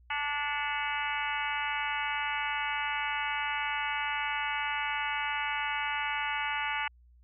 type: harmonic tone with a mistuned harmonic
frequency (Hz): 291.4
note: D4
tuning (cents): -13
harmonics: 3 / 4 / 5 / 6 / 7 / 8 / 9 / 10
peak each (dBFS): -35 / -40 / -37 / -40 / -38 / -38 / -39 / -41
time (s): 0.1-6.88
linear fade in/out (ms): 5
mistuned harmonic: 8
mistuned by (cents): -62
effects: added 60 Hz sine -56 dBFS peak until 7.23 s